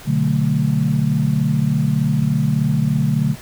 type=chord; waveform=sine; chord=B minor seventh; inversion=none; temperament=equal; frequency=123.47 / 146.83 / 185 / 220 Hz; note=B2 / D3 / F#3 / A3; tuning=0 / 0 / 0 / 0 cents; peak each=-22 / -17 / -23 / -21 dBFS; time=0.05-3.36 s; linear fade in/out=50 ms; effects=pink hiss -39 dBFS RMS until 3.41 s